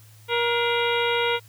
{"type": "harmonic tone with a mistuned harmonic", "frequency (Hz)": 473.3, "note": "A#4", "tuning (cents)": 26, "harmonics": [1, 2, 3, 4, 5, 6, 7, 8], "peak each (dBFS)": [-24, -27, -29, -30, -31, -32, -32, -33], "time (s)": [0.28, 1.4], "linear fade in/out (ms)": 50, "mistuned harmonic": 4, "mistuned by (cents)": 140, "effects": ["added 108 Hz sine -48 dBFS peak until 1.48 s", "white hiss -55 dBFS RMS until 1.48 s"]}